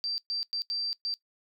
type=tone bursts at uneven times; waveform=sine; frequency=4692 Hz; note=D8; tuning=2 cents flat; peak=-29 dBFS; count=5; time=0.04-0.18 / 0.3-0.43 / 0.53-0.62 / 0.7-0.93 / 1.05-1.14 s; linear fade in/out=0 ms; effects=noise-tail reverb RT60 0.1 s tail -19 dB re dry